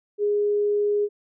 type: tone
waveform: sine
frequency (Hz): 413.1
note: G#4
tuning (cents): -9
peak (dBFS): -19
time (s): 0.18-1.09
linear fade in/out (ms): 50
effects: none